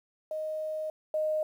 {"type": "tone pair in turn", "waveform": "sine", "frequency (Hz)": [622.3, 618.9], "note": ["D#5", "D#5"], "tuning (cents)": [0, -9], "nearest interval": "unison", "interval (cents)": 9, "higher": "first", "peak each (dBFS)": [-31, -26], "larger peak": "second", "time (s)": [[0.31, 0.9], [1.14, 1.43]], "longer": "first", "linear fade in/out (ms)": 2, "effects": ["10-bit"]}